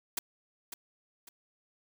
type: noise with echo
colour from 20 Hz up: white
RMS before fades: -32 dBFS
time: 0.17-0.19 s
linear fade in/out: 5 ms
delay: 550 ms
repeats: 2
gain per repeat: -9 dB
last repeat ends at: 1.29 s
effects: none